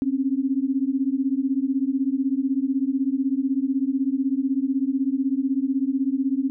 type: beating tone pair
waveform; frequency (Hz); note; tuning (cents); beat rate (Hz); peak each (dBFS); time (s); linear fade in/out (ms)
sine; 261 / 277; C4 / C#4; -4 / -1; 16; -23; 0.02-6.5; 0
effects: none